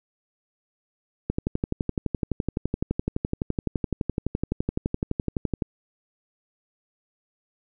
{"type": "click train", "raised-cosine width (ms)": 3, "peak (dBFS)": -11, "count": 52, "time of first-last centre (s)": [1.3, 5.622], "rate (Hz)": 11.8, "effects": []}